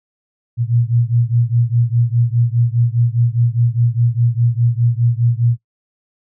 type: beating tone pair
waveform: sine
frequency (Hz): 116.54 / 121.44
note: A#2 / B2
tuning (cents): 0 / -29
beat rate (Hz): 4.9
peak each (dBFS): -15 / -16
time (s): 0.57-5.58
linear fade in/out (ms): 50
effects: noise-tail reverb RT60 0.1 s tail -18 dB re dry